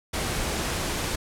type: noise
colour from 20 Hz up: pink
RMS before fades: -28 dBFS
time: 0.13-1.16 s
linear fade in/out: 10 ms
effects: low-pass 11000 Hz 12 dB/octave